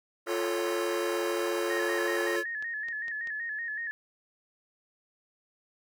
square chord, F augmented, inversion none, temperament equal, 349.2 / 440 / 554.4 Hz, F4 / A4 / C#5, 0 / 0 / 0 cents, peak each -32 / -34 / -35 dBFS, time 0.26-2.44 s, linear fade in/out 50 ms
pink band-pass noise, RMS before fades -41 dBFS, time 0.27-2.36 s, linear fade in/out 0 ms, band 640 to 2100 Hz, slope 96 dB/octave
clicks, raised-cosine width 0.2 ms, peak -29 dBFS, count 6, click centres 1.395 / 2.366 / 2.625 / 2.885 / 3.082 / 3.273 s
sine tone with vibrato, 1786 Hz, A6, 25 cents sharp, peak -32 dBFS, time 1.7-3.91 s, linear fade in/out 0 ms, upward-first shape square, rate 5.3 Hz, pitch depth 67 cents each way
effects none

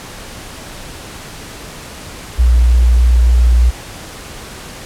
sine tone with vibrato, 60.2 Hz, B1, 44 cents flat, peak -6 dBFS, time 2.38-3.71 s, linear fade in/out 20 ms, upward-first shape square, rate 3.3 Hz, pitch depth 10 cents each way, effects pink hiss -31 dBFS RMS until 4.85 s + low-pass 11000 Hz 12 dB/octave

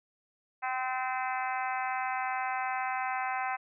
harmonic tone, 257.3 Hz, C4, 29 cents flat, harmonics 3 / 4 / 5 / 6 / 7 / 8 / 9 / 10, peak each -33 / -37 / -40 / -39 / -44 / -40 / -47 / -44 dBFS, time 0.62-3.57 s, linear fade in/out 20 ms, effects none

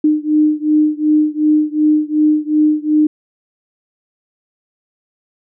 sine beating tone pair, 303.3 / 306 Hz, D#4 / D#4, -44 / -29 cents, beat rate 2.7 Hz, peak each -13 / -14 dBFS, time 0.04-3.07 s, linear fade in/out 5 ms, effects none

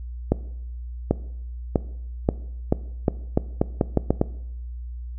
accelerating click train, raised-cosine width 2 ms, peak -4 dBFS, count 12, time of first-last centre 0.32-4.214 s, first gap 790 ms, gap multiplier 0.82, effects noise-tail reverb RT60 0.8 s tail -19 dB re dry + added 60 Hz sine -31 dBFS peak until 5.18 s

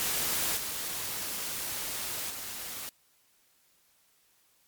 white noise with level steps, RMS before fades -30 / -35 / -39 dBFS, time 0-2.89 s, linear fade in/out 0 ms, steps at 0.57 / 2.3 s, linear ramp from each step 2 ms, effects white hiss -67 dBFS RMS until 4.67 s + MP3 96 kbps

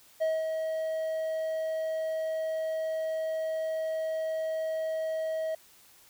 triangle tone with ADSR envelope, 638 Hz, D#5, 43 cents sharp, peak -22 dBFS, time 0.2-5.55 s, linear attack 21 ms, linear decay 210 ms, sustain -5 dB, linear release 5 ms, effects white hiss -58 dBFS RMS until 6.09 s

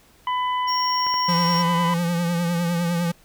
harmonic tone, 1000 Hz, B5, 21 cents sharp, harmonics 1 / 2 / 3, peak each -21 / -33 / -34 dBFS, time 0.27-1.94 s, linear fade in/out 2 ms
triangle tone, 5550 Hz, F8, 12 cents flat, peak -23 dBFS, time 0.67-1.63 s, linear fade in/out 20 ms
clicks, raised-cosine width 0.5 ms, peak -20 dBFS, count 3, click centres 1.067 / 1.141 / 1.55 s
square tone with vibrato, 171.9 Hz, F3, 27 cents flat, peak -21 dBFS, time 1.28-3.12 s, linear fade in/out 10 ms, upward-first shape triangle, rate 9.9 Hz, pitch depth 54 cents each way
effects pink hiss -55 dBFS RMS until 3.24 s

